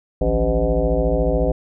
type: tone with frequency modulation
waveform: sine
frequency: 278 Hz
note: C#4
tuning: 5 cents sharp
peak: -15 dBFS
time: 0.21-1.52 s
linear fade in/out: 5 ms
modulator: 114 Hz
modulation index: 3.1
effects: none